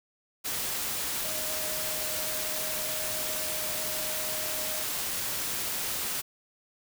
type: tone in noise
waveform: sine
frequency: 622.3 Hz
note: D#5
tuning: in tune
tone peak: -40 dBFS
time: 1.23-4.84 s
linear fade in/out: 20 ms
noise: white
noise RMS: -32 dBFS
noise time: 0.44-6.22 s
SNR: -11 dB
effects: none